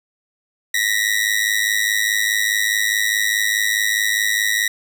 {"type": "ring-modulated tone", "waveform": "sawtooth", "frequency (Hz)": 1914, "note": "A#6", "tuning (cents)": 45, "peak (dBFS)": -10, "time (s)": [0.74, 4.68], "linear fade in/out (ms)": 5, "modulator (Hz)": 52.4, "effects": []}